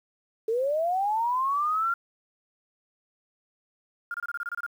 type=linear sweep; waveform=sine; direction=up; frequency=431.3 to 1396.9 Hz; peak=-23 dBFS; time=0.48-1.94 s; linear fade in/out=5 ms
type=tone bursts; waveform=sine; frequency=1408 Hz; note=F6; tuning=14 cents sharp; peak=-29 dBFS; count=10; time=4.11-4.664 s; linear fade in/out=2 ms; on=32 ms; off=26 ms
effects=9-bit